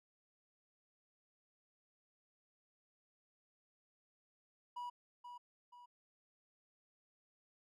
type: tone with echo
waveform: triangle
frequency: 973 Hz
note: B5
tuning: 26 cents flat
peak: -40 dBFS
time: 4.76-4.9 s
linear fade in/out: 10 ms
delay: 480 ms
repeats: 2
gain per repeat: -7 dB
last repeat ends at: 5.86 s
effects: none